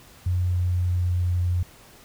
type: tone with pitch glide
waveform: sine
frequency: 89.8 to 88.82 Hz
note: F2 to F2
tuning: +49 to +30 cents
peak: -20 dBFS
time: 0.26-1.63 s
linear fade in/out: 5 ms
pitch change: -19 cents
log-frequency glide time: 0.37-1.32 s
effects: pink hiss -50 dBFS RMS until 2.04 s